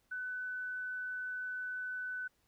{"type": "tone", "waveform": "sine", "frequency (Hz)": 1501, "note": "F#6", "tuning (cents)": 24, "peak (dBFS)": -37, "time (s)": [0.11, 2.28], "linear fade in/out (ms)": 10, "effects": ["pink hiss -75 dBFS RMS until 2.47 s"]}